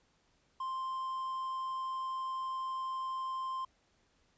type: tone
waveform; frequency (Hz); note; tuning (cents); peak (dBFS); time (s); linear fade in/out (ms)
triangle; 1048; C6; +2; -33; 0.6-3.65; 5
effects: pink hiss -72 dBFS RMS until 4.37 s + resampled to 16000 Hz